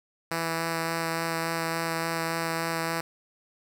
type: tone with vibrato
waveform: 5% pulse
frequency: 164.81 Hz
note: E3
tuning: in tune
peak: -16 dBFS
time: 0.31-3.01 s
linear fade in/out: 5 ms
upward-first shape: sine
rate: 3.5 Hz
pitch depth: 9 cents each way
effects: none